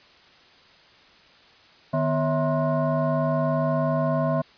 sine tone with frequency modulation, 250 Hz, B3, 21 cents sharp, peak -20 dBFS, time 1.93-4.42 s, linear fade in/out 10 ms, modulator 403 Hz, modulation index 1.7, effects white hiss -53 dBFS RMS until 4.57 s + resampled to 11025 Hz

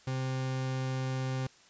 40% pulse tone, 130.81 Hz, C3, in tune, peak -30 dBFS, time 0.07-1.47 s, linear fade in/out 5 ms, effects white hiss -59 dBFS RMS until 1.69 s + resampled to 16000 Hz

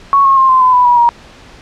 sine tone with pitch steps, 1110 / 1085.3 / 1061.1 / 1037.5 / 1014.4 / 991.8 / 969.7 / 948.1 Hz, C#6 / C#6 / C6 / C6 / B5 / B5 / B5 / A#5, +2 / -37 / +24 / -15 / +46 / +7 / -32 / +29 cents, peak -5 dBFS, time 0.13-1.09 s, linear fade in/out 0 ms, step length 120 ms, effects pink hiss -38 dBFS RMS until 1.61 s + low-pass 5000 Hz 12 dB/octave

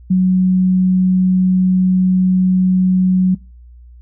sine tone, 185 Hz, F#3, in tune, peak -9 dBFS, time 0.1-3.35 s, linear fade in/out 10 ms, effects noise-tail reverb RT60 0.3 s tail -24 dB re dry + added 60 Hz sine -37 dBFS peak until 4.01 s

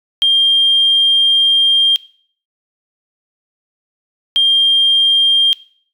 sine tone bursts at uneven times, 3199 Hz, G7, 34 cents sharp, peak -7 dBFS, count 2, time 0.22-1.96 / 4.36-5.53 s, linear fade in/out 0 ms, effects noise-tail reverb RT60 0.5 s tail -19 dB re dry + tanh soft clip ceiling -3 dBFS

